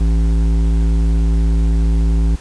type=tone with hard clipping; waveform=sine; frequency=55 Hz; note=A1; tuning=in tune; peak=-13 dBFS; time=0-2.36 s; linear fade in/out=10 ms; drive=11 dB; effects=pink hiss -40 dBFS RMS until 2.4 s + resampled to 22050 Hz